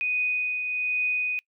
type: tone with tremolo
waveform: sine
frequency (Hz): 2489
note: D#7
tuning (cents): 0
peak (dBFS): -22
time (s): 0.01-1.39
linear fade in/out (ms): 0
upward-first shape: triangle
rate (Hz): 1.2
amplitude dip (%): 45
effects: noise-tail reverb RT60 0.1 s tail -25 dB re dry